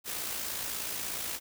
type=noise with amplitude modulation; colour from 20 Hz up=white; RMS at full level=-34 dBFS; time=0.04-1.4 s; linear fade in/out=50 ms; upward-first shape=sine; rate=56.7 Hz; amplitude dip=40%; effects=none